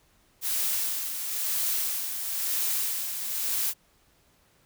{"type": "noise with tremolo", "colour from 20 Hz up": "blue", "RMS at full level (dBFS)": -27, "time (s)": [0.41, 3.74], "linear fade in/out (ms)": 50, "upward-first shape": "sine", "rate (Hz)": 1, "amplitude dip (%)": 50, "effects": ["pink hiss -64 dBFS RMS until 4.65 s"]}